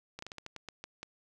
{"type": "slowing click train", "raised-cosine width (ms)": 0.2, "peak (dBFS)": -25, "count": 10, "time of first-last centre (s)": [0.19, 1.03], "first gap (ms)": 34, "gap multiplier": 1.24, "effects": []}